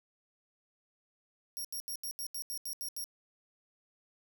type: tone bursts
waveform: 5% pulse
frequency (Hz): 5588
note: F8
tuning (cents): 0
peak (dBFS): -31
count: 10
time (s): 1.57-3.041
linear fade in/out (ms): 0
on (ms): 76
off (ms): 79
effects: none